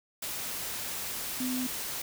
sine tone in noise, 253.8 Hz, B3, 47 cents sharp, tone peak -30 dBFS, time 1.4-1.67 s, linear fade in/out 5 ms, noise white, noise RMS -36 dBFS, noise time 0.22-2.02 s, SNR +3 dB, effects none

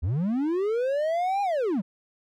triangle linear two-way sweep, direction up then down, 70.6 to 819 to 166.6 Hz, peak -21 dBFS, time 0.02-1.82 s, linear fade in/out 20 ms, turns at 1.42 s, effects none

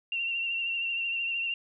sine tone with vibrato, 2745 Hz, F7, 31 cents flat, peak -28 dBFS, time 0.12-1.54 s, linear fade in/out 2 ms, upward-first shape triangle, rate 13 Hz, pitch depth 41 cents each way, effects none

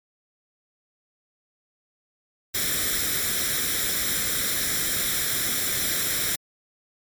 white noise with comb filter, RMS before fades -25 dBFS, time 2.54-6.36 s, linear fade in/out 10 ms, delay 0.54 ms, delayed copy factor +0.7, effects MP3 96 kbps

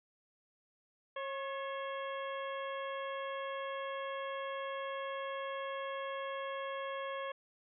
harmonic tone with a mistuned harmonic, 544 Hz, C#5, 33 cents flat, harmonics 1 / 2 / 3 / 4 / 5 / 6, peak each -40 / -42 / -47 / -51 / -54 / -52 dBFS, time 1.16-7.32 s, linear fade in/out 5 ms, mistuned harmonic 3, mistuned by +62 cents, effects none

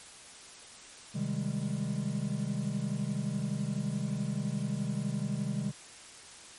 triangle chord, Ab major seventh, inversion first, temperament equal, 130.81 / 155.56 / 196 / 207.7 Hz, C3 / Eb3 / G3 / Ab3, 0 / 0 / 0 / 0 cents, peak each -34 dBFS, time 1.14-5.72 s, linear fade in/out 20 ms, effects white hiss -50 dBFS RMS until 6.58 s + MP3 48 kbps

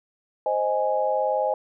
sine chord, Ab major, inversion first, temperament equal, 523.3 / 622.3 / 830.6 Hz, C5 / Eb5 / Ab5, 0 / 0 / 0 cents, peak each -25 dBFS, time 0.46-1.54 s, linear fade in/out 2 ms, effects none

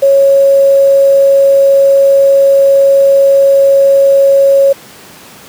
sine tone with quantisation, 551 Hz, C#5, 11 cents flat, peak -3 dBFS, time 0.02-4.73 s, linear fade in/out 10 ms, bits 5, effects pink hiss -34 dBFS RMS until 5.48 s + high-pass 150 Hz 12 dB/octave

